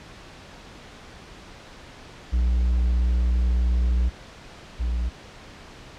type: tone pair in turn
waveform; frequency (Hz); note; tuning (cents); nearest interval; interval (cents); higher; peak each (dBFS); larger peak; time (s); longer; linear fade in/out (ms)
triangle; 60.5 / 59.46; B1 / A#1; -35 / +35; unison; 30; first; -16 / -20; first; 2.32-4.1 / 4.79-5.1; first; 20
effects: pink hiss -44 dBFS RMS until 5.98 s + low-pass 5000 Hz 12 dB/octave